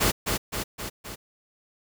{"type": "noise with echo", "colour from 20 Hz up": "pink", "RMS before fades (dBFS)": -22, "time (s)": [0, 0.12], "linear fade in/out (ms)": 20, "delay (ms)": 260, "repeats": 4, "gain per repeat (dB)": -4, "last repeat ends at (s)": 1.16, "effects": []}